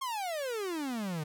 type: exponential sweep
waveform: 45% pulse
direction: down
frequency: 1100 to 146.83 Hz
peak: -33 dBFS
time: 0.01-1.24 s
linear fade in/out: 10 ms
effects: none